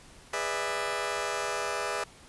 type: chord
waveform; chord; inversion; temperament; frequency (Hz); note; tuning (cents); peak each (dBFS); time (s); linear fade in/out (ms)
15% pulse; E dominant seventh; first; just; 412 / 494.4 / 593.3 / 659.3; G#4 / B4 / D5 / E5; -14 / +2 / +18 / 0; -29; 0.33-2.04; 5
effects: pink hiss -53 dBFS RMS until 2.28 s + resampled to 24000 Hz